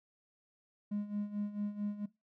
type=tone with tremolo; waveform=triangle; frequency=206.5 Hz; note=G#3; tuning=10 cents flat; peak=-29 dBFS; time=0.91-2.06 s; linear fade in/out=10 ms; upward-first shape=sine; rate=4.5 Hz; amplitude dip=80%; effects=noise-tail reverb RT60 0.2 s tail -20 dB re dry + tanh soft clip ceiling -28 dBFS